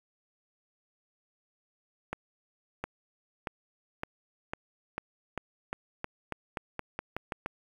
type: accelerating click train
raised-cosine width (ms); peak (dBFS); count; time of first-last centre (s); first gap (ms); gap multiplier
0.5; -18; 16; 2.13-7.461; 710; 0.89
effects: 8-bit